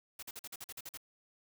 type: noise bursts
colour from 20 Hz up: white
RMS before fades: -45 dBFS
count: 10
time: 0.19-0.974 s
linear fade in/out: 5 ms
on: 37 ms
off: 46 ms
effects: none